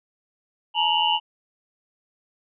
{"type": "tone cluster", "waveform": "sine", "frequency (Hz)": [858, 936, 2820, 2991], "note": ["A5", "A#5", "F7", "F#7"], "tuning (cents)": [-44, 7, 16, 18], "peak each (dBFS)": -24, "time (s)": [0.74, 1.2], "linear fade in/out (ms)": 50, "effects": []}